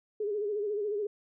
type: tone with vibrato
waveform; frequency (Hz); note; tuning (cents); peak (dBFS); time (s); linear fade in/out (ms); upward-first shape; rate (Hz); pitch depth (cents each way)
sine; 415.3; G#4; 0; -29; 0.2-1.07; 5; sine; 14; 68
effects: none